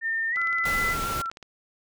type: tone with pitch glide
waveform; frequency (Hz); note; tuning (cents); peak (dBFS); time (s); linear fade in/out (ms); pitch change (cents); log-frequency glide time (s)
sine; 1810 to 2008; A6 to B6; +48 to +28; -24; 0.01-0.96; 50; +180; 0.3-0.36
type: click train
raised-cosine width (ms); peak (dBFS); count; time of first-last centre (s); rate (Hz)
0.2; -26; 20; 0.36-1.427; 17.8
type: tone with vibrato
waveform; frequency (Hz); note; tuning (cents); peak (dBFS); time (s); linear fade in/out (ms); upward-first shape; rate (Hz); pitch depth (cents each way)
sine; 1359; F6; -48; -28; 0.37-1.3; 0; triangle; 7.4; 29
type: noise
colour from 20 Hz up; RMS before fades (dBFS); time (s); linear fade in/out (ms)
pink; -32; 0.65-1.22; 5
effects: none